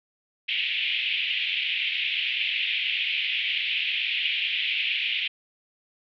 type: band-pass noise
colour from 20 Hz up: pink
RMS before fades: -27 dBFS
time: 0.48-5.28 s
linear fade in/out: 10 ms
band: 2300 to 3300 Hz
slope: 48 dB/octave
effects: none